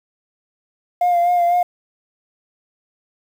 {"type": "tone with vibrato", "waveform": "sine", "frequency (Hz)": 702, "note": "F5", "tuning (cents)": 9, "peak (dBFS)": -11, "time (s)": [1.01, 1.63], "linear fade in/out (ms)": 5, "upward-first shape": "sine", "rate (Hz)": 4, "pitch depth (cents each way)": 29, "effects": ["tanh soft clip ceiling -11 dBFS", "7-bit"]}